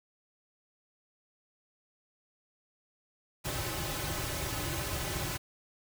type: noise with comb filter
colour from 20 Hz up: pink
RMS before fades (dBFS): -35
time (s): 3.44-5.38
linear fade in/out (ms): 20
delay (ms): 4.3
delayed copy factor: -0.8
effects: none